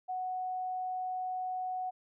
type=tone; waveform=sine; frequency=740 Hz; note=F#5; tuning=in tune; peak=-33 dBFS; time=0.08-1.91 s; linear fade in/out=20 ms; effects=none